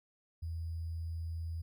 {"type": "tone with sample-and-hold", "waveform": "sine", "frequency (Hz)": 82.41, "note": "E2", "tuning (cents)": 0, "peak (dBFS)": -36, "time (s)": [0.42, 1.62], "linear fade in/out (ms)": 10, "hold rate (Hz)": 4900, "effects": []}